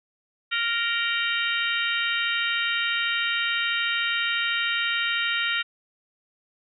harmonic tone with a mistuned harmonic, 466.2 Hz, A#4, in tune, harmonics 3 / 4 / 5 / 6 / 7 / 8, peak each -28 / -29 / -30 / -31 / -31 / -32 dBFS, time 0.51-5.63 s, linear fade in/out 20 ms, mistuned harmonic 7, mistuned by -87 cents, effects none

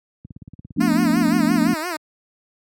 click train, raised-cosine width 5 ms, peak -23 dBFS, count 27, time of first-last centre 0.25-1.736 s, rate 17.5 Hz
sine chord, B half-diminished seventh, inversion second, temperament equal, 174.61 / 220 / 246.9 / 293.7 Hz, F3 / A3 / B3 / D4, 0 / 0 / 0 / 0 cents, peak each -23 / -20 / -20 / -20 dBFS, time 0.77-1.74 s, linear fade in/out 10 ms
10% pulse tone with vibrato, 333.1 Hz, E4, 18 cents sharp, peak -16 dBFS, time 0.8-1.97 s, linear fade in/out 10 ms, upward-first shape sine, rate 5.8 Hz, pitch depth 150 cents each way
effects high-pass 100 Hz 12 dB/octave

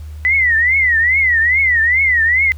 sine tone with vibrato, 1975.5 Hz, B6, in tune, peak -10 dBFS, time 0.25-2.52 s, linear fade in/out 0 ms, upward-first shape triangle, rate 2.4 Hz, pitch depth 200 cents each way, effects added 76 Hz sine -27 dBFS peak until 2.57 s + pink hiss -49 dBFS RMS until 2.57 s

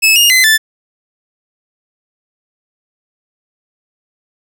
sawtooth tone with pitch steps, 2600 / 2842 / 2041 / 1757 Hz, E7 / F7 / C7 / A6, -24 / +30 / -44 / -3 cents, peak -3 dBFS, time 0.02-0.58 s, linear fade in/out 20 ms, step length 140 ms, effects none

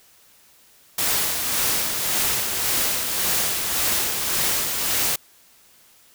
white noise with tremolo, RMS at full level -21 dBFS, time 0.98-5.16 s, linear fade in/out 5 ms, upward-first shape sine, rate 1.8 Hz, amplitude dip 40%, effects white hiss -54 dBFS RMS until 6.14 s

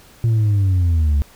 sine linear sweep, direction down, 116.54 to 69.3 Hz, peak -10 dBFS, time 0.24-1.22 s, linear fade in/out 0 ms, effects tanh soft clip ceiling -12 dBFS + pink hiss -47 dBFS RMS until 1.35 s

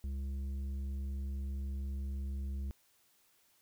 triangle tone with tanh clipping, 68 Hz, C#2, 33 cents flat, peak -37 dBFS, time 0.04-2.71 s, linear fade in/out 0 ms, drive 12 dB, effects white hiss -70 dBFS RMS until 3.61 s

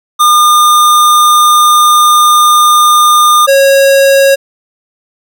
square tone pair in turn, 1210 / 548.4 Hz, D#6 / C#5, -49 / -19 cents, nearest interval octave + major second, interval 1370 cents, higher first, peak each -4 dBFS, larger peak neither, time 0.19-3.47 / 3.47-4.36 s, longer first, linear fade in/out 20 ms, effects none

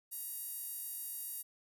sawtooth tone with high-pass filter, 947 Hz, A#5, 27 cents sharp, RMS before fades -43 dBFS, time 0.11-1.43 s, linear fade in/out 20 ms, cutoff 11000 Hz, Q 2.1, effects none

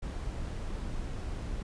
brown noise, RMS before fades -36 dBFS, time 0.02-1.63 s, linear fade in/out 10 ms, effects resampled to 22050 Hz

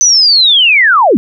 sine linear sweep, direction down, 6120 to 185 Hz, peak -4 dBFS, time 0.01-1.17 s, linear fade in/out 0 ms, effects none

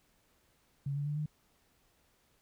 sine tone with pitch steps, 140 / 143.77 / 147.64 / 151.62 Hz, C#3 / D3 / D3 / D#3, +18 / -36 / +9 / -44 cents, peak -32 dBFS, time 0.86-1.26 s, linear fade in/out 5 ms, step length 100 ms, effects pink hiss -71 dBFS RMS until 2.41 s

